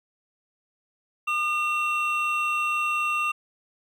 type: tone pair together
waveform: triangle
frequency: 1212.1 / 2721 Hz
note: D#6 / F7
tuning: -46 / -46 cents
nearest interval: octave + major second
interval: 1400 cents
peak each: -24 dBFS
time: 1.27-3.32 s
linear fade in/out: 10 ms
effects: none